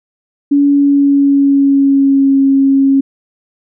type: tone with pitch glide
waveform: sine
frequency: 284 to 272.6 Hz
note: C#4 to C#4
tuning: +42 to -29 cents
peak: -6 dBFS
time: 0.51-3.01 s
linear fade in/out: 10 ms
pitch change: -71 cents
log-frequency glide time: 0.66-2.4 s
effects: none